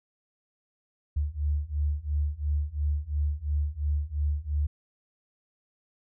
sine beating tone pair, 72.3 / 75.2 Hz, D2 / D2, -27 / +42 cents, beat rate 2.9 Hz, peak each -29 / -28 dBFS, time 1.16-4.67 s, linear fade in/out 10 ms, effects none

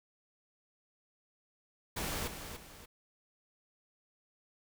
pink noise with echo, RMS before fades -37 dBFS, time 1.96-2.28 s, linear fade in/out 10 ms, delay 290 ms, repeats 2, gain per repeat -8 dB, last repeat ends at 2.86 s, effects none

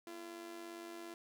sawtooth tone with amplitude modulation, 340 Hz, F4, 46 cents flat, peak -40 dBFS, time 0.07-1.14 s, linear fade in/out 2 ms, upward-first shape sine, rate 97.6 Hz, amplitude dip 60%, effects none

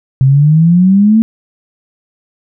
sine exponential sweep, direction up, 130 to 227.3 Hz, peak -4 dBFS, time 0.21-1.22 s, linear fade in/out 0 ms, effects none

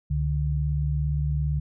sine tone pair together, 69.29 / 146.83 Hz, C#2 / D3, 0 / 0 cents, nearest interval octave + minor second, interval 1300 cents, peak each -25 dBFS, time 0.1-1.6 s, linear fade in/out 10 ms, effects none

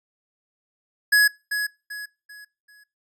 square tone with echo, 1680 Hz, G#6, 19 cents sharp, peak -14 dBFS, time 1.12-1.28 s, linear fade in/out 10 ms, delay 390 ms, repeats 4, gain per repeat -9 dB, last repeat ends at 2.84 s, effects noise-tail reverb RT60 0.3 s tail -24 dB re dry + resampled to 32000 Hz

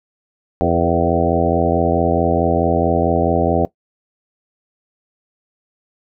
harmonic tone with a mistuned harmonic, 84.6 Hz, E2, 45 cents sharp, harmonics 1 / 2 / 3 / 4 / 5 / 6 / 7 / 8 / 9, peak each -22 / -22 / -22 / -22 / -22 / -22 / -22 / -22 / -22 dBFS, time 0.61-3.65 s, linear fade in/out 0 ms, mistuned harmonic 6, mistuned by -34 cents, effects noise-tail reverb RT60 0.1 s tail -19 dB re dry

